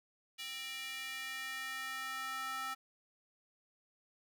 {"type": "tone with high-pass filter sweep", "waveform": "square", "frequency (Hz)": 263.4, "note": "C4", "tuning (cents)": 12, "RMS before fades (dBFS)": -42, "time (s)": [0.38, 2.75], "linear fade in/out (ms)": 20, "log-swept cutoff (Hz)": [2800, 1200], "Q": 2.4, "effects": []}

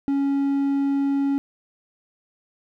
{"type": "tone", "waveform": "triangle", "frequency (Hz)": 278, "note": "C#4", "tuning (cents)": 5, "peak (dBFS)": -17, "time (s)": [0.08, 1.38], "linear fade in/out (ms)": 0, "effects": []}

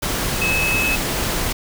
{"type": "tone in noise", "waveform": "sine", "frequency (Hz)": 2584, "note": "E7", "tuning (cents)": -35, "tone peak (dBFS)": -18, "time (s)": [0.41, 0.96], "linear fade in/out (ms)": 10, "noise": "pink", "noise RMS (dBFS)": -22, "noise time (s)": [0.02, 1.53], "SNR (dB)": 1, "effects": []}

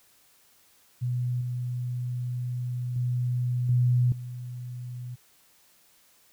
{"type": "tone with level steps", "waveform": "sine", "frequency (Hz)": 123.47, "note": "B2", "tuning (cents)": 0, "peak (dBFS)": [-25, -28, -24, -19, -34], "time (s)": [1.01, 5.16], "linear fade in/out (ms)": 20, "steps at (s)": [1.41, 2.96, 3.69, 4.12], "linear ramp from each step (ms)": 2, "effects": ["white hiss -61 dBFS RMS until 6.32 s"]}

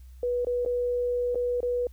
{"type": "tone with dropouts", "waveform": "sine", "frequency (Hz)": 489.1, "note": "B4", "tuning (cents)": -17, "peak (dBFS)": -24, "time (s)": [0.23, 1.87], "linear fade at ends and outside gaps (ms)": 2, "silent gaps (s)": [[0.448, 0.469], [0.65, 0.66], [1.347, 1.355], [1.605, 1.629]], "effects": ["added 63 Hz sine -44 dBFS peak until 1.92 s", "white hiss -66 dBFS RMS until 1.92 s"]}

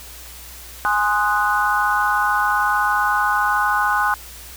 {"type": "chord", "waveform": "sine", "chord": "Ab dominant seventh", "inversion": "none", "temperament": "equal", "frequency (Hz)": [830.6, 1046.5, 1244.5, 1480], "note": ["Ab5", "C6", "Eb6", "Gb6"], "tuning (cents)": [0, 0, 0, 0], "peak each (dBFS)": [-21, -22, -22, -20], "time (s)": [0.85, 4.14], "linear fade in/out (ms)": 0, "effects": ["added 60 Hz sine -41 dBFS peak until 4.56 s", "white hiss -39 dBFS RMS until 4.56 s"]}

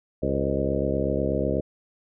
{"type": "harmonic tone with a mistuned harmonic", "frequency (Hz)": 68.2, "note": "C#2", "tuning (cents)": -28, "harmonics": [1, 2, 3, 4, 5, 6, 7, 8, 9], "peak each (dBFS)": [-31, -31, -31, -31, -31, -31, -31, -31, -31], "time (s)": [0.22, 1.61], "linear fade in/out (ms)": 10, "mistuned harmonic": 8, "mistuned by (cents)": -55, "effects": []}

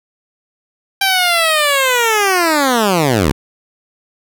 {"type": "linear sweep", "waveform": "10% pulse", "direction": "down", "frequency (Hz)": [789, 60.9], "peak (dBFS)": -3, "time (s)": [1.01, 3.32], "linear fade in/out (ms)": 5, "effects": []}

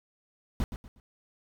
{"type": "noise with echo", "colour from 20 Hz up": "brown", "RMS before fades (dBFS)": -27, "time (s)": [0.6, 0.64], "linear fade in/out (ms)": 0, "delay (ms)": 120, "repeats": 3, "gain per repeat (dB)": -10, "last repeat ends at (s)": 1, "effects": []}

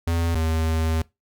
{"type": "tone pair in turn", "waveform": "square", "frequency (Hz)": [83.9, 80.46], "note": ["E2", "E2"], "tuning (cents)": [31, -41], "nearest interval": "minor second", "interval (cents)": 72, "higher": "first", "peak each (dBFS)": [-21, -21], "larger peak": "neither", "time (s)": [[0.07, 0.35], [0.35, 1.02]], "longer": "second", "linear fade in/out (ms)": 5, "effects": ["noise-tail reverb RT60 0.2 s tail -21 dB re dry"]}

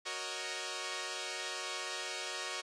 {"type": "chord", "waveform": "5% pulse", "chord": "D# minor seventh", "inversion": "first", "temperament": "equal", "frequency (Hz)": [370, 466.2, 554.4, 622.3], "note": ["F#4", "A#4", "C#5", "D#5"], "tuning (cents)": [0, 0, 0, 0], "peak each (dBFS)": -32, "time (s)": [0.05, 2.62], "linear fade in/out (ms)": 20, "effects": ["resampled to 22050 Hz"]}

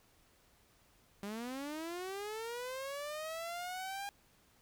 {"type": "linear sweep", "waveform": "sawtooth", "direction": "up", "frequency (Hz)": [196, 810], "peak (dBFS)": -36, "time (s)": [1.23, 4.09], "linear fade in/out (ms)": 0, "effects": ["pink hiss -68 dBFS RMS until 4.61 s"]}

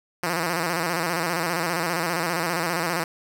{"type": "tone with vibrato", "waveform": "5% pulse", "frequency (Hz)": 170, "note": "F3", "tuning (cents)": -46, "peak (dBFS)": -12, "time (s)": [0.23, 3.04], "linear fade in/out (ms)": 5, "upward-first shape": "square", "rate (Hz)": 15, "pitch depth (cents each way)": 78, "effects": []}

